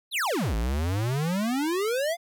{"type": "exponential two-way sweep", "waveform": "square", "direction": "down then up", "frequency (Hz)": [4349, 51.91, 712], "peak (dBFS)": -25, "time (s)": [0.11, 2.17], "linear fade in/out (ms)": 50, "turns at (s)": 0.55, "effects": []}